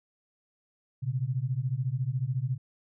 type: beating tone pair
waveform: sine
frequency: 121.6 / 135.6 Hz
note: B2 / C#3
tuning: -26 / -38 cents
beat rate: 14 Hz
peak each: -30 dBFS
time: 1.02-2.58 s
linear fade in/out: 20 ms
effects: none